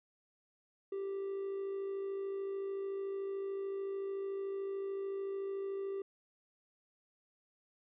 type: tone with amplitude modulation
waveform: triangle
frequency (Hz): 392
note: G4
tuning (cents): 0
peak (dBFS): -32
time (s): 0.92-6.02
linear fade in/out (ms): 5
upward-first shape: sine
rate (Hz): 53.6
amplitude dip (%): 40
effects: tanh soft clip ceiling -29 dBFS + resampled to 8000 Hz